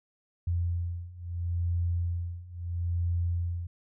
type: beating tone pair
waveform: sine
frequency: 86 / 86.75 Hz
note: F2 / F2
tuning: -26 / -11 cents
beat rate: 0.75 Hz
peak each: -32 / -30 dBFS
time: 0.47-3.67 s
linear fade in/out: 5 ms
effects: none